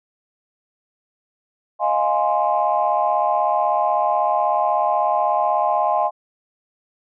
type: chord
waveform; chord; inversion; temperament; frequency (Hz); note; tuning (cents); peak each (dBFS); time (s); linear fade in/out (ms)
sine; F minor seventh; third; equal; 622.3 / 698.5 / 830.6 / 1046.5; Eb5 / F5 / Ab5 / C6; 0 / 0 / 0 / 0; -22 / -21 / -20 / -22; 1.79-6.11; 50
effects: tanh soft clip ceiling -6 dBFS